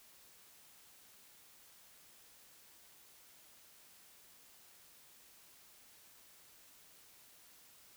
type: silence
effects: white hiss -62 dBFS RMS until 7.96 s